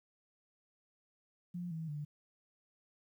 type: tone with pitch steps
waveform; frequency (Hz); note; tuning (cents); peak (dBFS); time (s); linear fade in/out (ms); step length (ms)
sine; 176 / 161.39 / 148; F3 / E3 / D3; +14 / -36 / +14; -38; 1.54-2.05; 10; 170
effects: 12-bit